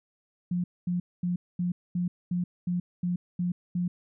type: tone bursts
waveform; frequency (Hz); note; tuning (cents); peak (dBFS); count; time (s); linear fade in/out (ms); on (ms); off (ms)
sine; 177.1; F3; +24; -25; 10; 0.51-3.88; 5; 130; 230
effects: none